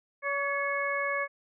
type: harmonic tone with a mistuned harmonic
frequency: 565 Hz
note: C#5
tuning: 33 cents sharp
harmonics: 1 / 2 / 3 / 4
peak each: -33 / -33 / -33 / -33 dBFS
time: 0.22-1.28 s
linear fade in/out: 50 ms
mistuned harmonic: 4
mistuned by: -51 cents
effects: none